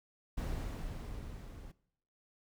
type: noise with level ramp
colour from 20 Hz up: brown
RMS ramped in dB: -36 to -50 dBFS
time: 0.37-1.72 s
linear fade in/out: 10 ms
effects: noise-tail reverb RT60 0.7 s tail -20 dB re dry